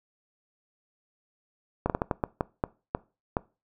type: slowing click train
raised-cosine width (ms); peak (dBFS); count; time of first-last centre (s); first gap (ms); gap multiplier
1; -11; 10; 1.86-3.368; 38; 1.35
effects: noise-tail reverb RT60 0.3 s tail -21 dB re dry

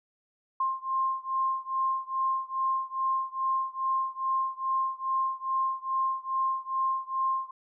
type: beating tone pair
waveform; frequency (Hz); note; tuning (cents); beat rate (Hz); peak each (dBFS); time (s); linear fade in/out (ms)
sine; 1057 / 1059.4; C6 / C6; +17 / +21; 2.4; -29 / -30; 0.6-7.51; 5
effects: none

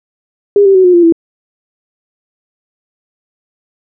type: tone with pitch steps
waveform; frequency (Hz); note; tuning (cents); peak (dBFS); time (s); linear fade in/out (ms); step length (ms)
sine; 405.4 / 389.6 / 374.3 / 359.7 / 345.7 / 332.2; G#4 / G4 / F#4 / F#4 / F4 / E4; -42 / -11 / +20 / -49 / -18 / +13; -3; 0.56-1.124; 2; 94
effects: none

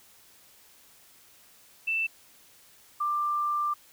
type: tone pair in turn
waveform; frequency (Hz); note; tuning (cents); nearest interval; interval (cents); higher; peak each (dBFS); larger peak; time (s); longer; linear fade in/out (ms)
sine; 2661 / 1185.3; E7 / D6; +16 / +16; octave + major second; 1400; first; -25 / -25; neither; 1.87-2.07 / 3-3.74; second; 10
effects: white hiss -57 dBFS RMS until 3.92 s

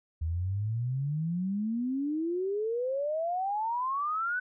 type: exponential sweep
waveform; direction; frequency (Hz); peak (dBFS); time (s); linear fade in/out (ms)
sine; up; 77.78 to 1518; -28; 0.21-4.4; 10
effects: none

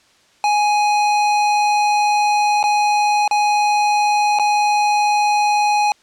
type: tone with dropouts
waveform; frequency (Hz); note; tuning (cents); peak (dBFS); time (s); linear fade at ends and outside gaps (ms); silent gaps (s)
square; 833; G#5; +5; -14; 0.44-5.92; 1; 2.629-2.639 / 3.278-3.311 / 4.388-4.396
effects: white hiss -54 dBFS RMS until 6.02 s + low-pass 6000 Hz 12 dB/octave

